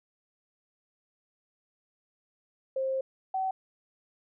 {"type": "tone pair in turn", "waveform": "sine", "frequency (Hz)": [530, 760.4], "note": ["C5", "F#5"], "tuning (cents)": [22, 47], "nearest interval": "tritone", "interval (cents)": 625, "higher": "second", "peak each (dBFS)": -27, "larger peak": "neither", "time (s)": [[2.76, 3.01], [3.34, 3.51]], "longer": "first", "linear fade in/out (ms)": 5, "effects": []}